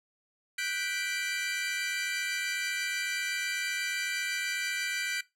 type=chord; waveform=sawtooth; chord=G major seventh; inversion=third; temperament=equal; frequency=1480 / 1568 / 1975.5 / 2349 Hz; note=F#6 / G6 / B6 / D7; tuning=0 / 0 / 0 / 0 cents; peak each=-34 / -34 / -33 / -32 dBFS; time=0.58-5.21 s; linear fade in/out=5 ms; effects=noise-tail reverb RT60 0.2 s tail -19 dB re dry + low-pass 11000 Hz 12 dB/octave